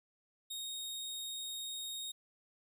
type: tone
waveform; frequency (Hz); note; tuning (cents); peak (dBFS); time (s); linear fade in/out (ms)
sawtooth; 3729; A#7; 0; -37; 0.5-2.12; 10
effects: none